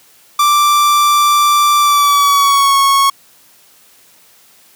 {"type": "tone with pitch glide", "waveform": "45% pulse", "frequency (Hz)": [1174.7, 1102.4], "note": ["D6", "C#6"], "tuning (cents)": [0, -10], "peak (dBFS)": -8, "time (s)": [0.39, 3.1], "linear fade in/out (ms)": 5, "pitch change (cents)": -110, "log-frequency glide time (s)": [1.79, 2.77], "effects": ["white hiss -47 dBFS RMS until 4.75 s", "high-pass 100 Hz 12 dB/octave"]}